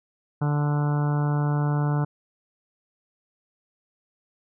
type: harmonic tone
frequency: 146.83 Hz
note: D3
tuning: in tune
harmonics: 1 / 2 / 3 / 4 / 5 / 6 / 7 / 8 / 9 / 10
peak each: -21 / -32 / -36 / -39 / -37 / -37 / -39 / -44 / -40 / -42 dBFS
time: 0.41-2.05 s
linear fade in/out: 10 ms
effects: none